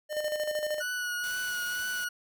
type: tone with tremolo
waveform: square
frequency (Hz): 605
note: D#5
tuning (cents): -49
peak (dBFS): -28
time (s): 0.09-0.83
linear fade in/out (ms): 50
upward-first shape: square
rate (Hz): 13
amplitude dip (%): 50
type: tone with vibrato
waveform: 40% pulse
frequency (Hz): 1467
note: F#6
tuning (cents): -15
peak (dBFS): -30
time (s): 0.8-2.09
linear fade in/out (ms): 10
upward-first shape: triangle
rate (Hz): 2.1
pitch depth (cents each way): 25
type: noise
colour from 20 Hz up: white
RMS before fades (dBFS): -44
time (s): 1.23-2.05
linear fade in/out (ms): 10
effects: none